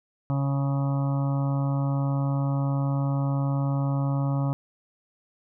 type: harmonic tone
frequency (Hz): 138.59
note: C#3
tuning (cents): 0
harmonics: 1 / 2 / 4 / 5 / 6 / 7 / 8 / 9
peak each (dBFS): -23 / -31 / -37 / -41 / -41 / -42 / -43 / -43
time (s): 0.3-4.53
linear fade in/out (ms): 0
effects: none